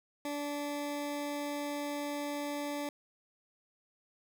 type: tone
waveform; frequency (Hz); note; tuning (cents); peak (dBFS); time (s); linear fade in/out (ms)
20% pulse; 290.1; D4; -21; -30; 0.25-2.89; 2
effects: none